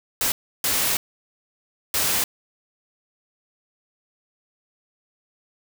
white noise bursts at uneven times, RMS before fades -22 dBFS, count 3, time 0.21-0.32 / 0.64-0.97 / 1.94-2.24 s, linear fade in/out 2 ms, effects none

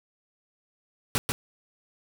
pink noise with echo, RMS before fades -25 dBFS, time 1.15-1.18 s, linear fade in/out 0 ms, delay 140 ms, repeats 1, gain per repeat -3 dB, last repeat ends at 1.32 s, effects none

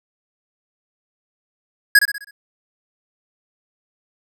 square tone with echo, 1661.2 Hz, G#6, in tune, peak -7 dBFS, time 1.95-1.99 s, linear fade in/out 5 ms, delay 64 ms, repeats 5, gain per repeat -7 dB, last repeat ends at 2.31 s, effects none

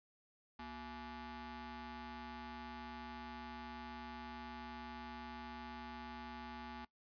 sawtooth ring-modulated tone, 306.1 Hz, D#4, 28 cents flat, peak -40 dBFS, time 0.59-6.85 s, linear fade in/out 5 ms, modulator 545 Hz, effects noise-tail reverb RT60 0.1 s tail -19 dB re dry + resampled to 11025 Hz

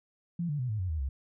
sine tone with pitch steps, 171.5 / 146.73 / 125.55 / 107.42 / 91.9 / 78.63 / 67.28 Hz, F3 / D3 / B2 / A2 / F#2 / D#2 / C2, -31 / -1 / +29 / -41 / -11 / +19 / +49 cents, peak -29 dBFS, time 0.39-1.09 s, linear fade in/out 5 ms, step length 100 ms, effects none

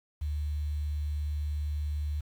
sine tone with quantisation, 74.3 Hz, D2, 21 cents sharp, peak -29 dBFS, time 0.21-2.21 s, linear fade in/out 10 ms, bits 9, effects none

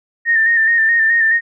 sine tone with vibrato, 1820 Hz, A#6, 42 cents flat, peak -10 dBFS, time 0.25-1.41 s, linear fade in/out 50 ms, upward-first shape square, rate 4.7 Hz, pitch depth 35 cents each way, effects none

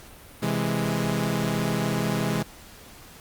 sawtooth chord, C augmented, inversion none, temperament equal, 130.81 / 164.81 / 207.7 Hz, C3 / E3 / G#3, 0 / 0 / 0 cents, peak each -25 / -24 / -23 dBFS, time 0.42-2.43 s, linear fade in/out 10 ms, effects pink hiss -47 dBFS RMS until 3.2 s + Opus 48 kbps

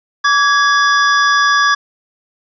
square tone pair together, 1149.7 / 1661.2 Hz, D6 / G#6, -37 / 0 cents, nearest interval tritone, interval 637 cents, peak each -13 dBFS, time 0.24-1.75 s, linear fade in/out 10 ms, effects resampled to 16000 Hz + 8-bit

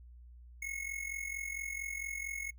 square tone with amplitude modulation, 2182 Hz, C#7, 28 cents flat, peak -35 dBFS, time 0.62-2.51 s, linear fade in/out 5 ms, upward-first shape sine, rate 44.4 Hz, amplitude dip 75%, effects noise-tail reverb RT60 0.1 s tail -24 dB re dry + added 60 Hz sine -51 dBFS peak until 2.58 s

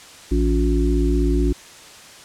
harmonic tone with a mistuned harmonic, 56 Hz, A1, 31 cents sharp, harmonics 1 / 3 / 5 / 6, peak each -17 / -27 / -22 / -23 dBFS, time 0.31-1.53 s, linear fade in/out 10 ms, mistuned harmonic 6, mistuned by +100 cents, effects white hiss -42 dBFS RMS until 2.24 s + low-pass 8000 Hz 12 dB/octave

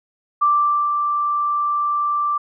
sine tone with ADSR envelope, 1174.7 Hz, D6, in tune, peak -12 dBFS, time 0.41-2.38 s, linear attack 14 ms, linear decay 470 ms, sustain -5 dB, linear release 7 ms, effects none

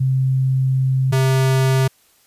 sine / square tone pair in turn, 131.7 / 132.29 Hz, C3 / C3, +12 / +19 cents, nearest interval unison, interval 7 cents, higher second, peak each -14 dBFS, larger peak neither, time 0-1.12 / 1.12-1.88 s, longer first, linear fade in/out 10 ms, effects white hiss -56 dBFS RMS until 2.26 s + resampled to 32000 Hz

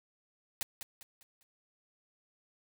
white noise with echo, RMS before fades -35 dBFS, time 0.61-0.63 s, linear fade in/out 0 ms, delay 200 ms, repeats 4, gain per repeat -8 dB, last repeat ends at 1.43 s, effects none

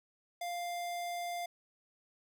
square tone, 698.5 Hz, F5, in tune, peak -37 dBFS, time 0.41-1.46 s, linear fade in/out 5 ms, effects none

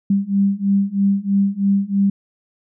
sine beating tone pair, 196.5 / 199.6 Hz, G3 / G3, +4 / +32 cents, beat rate 3.1 Hz, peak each -18 / -17 dBFS, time 0.1-2.1 s, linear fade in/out 5 ms, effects none

